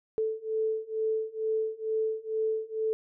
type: beating tone pair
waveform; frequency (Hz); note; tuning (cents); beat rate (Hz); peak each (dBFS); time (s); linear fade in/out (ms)
sine; 438.3 / 440.5; A4 / A4; -7 / +2; 2.2; -31 / -30; 0.18-2.93; 0
effects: none